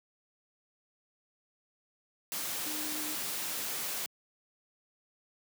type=tone in noise; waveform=sine; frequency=304.3 Hz; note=D#4; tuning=38 cents flat; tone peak=-42 dBFS; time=2.66-3.15 s; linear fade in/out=0 ms; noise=white; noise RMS=-36 dBFS; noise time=2.32-4.06 s; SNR=-9 dB; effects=high-pass 150 Hz 12 dB/octave